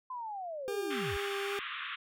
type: linear sweep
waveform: sine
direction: down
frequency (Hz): 1036 to 53.1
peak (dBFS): -37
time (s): 0.1-1.17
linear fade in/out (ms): 5
type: tone with vibrato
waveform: 40% pulse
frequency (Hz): 399.8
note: G4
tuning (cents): +34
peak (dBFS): -34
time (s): 0.68-1.59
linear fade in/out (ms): 0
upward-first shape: sine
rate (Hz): 2.5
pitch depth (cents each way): 11
type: band-pass noise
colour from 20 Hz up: pink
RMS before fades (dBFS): -40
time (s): 0.9-1.96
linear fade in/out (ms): 10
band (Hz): 1100 to 3600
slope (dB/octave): 96
effects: none